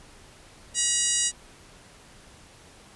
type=harmonic tone; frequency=960 Hz; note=B5; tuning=49 cents flat; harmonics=2 / 3 / 4 / 5 / 6 / 7 / 8 / 9 / 10; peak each=-36 / -33 / -33 / -34 / -30 / -29 / -27 / -32 / -33 dBFS; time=0.74-1.32 s; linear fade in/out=50 ms; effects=pink hiss -51 dBFS RMS until 2.95 s + resampled to 24000 Hz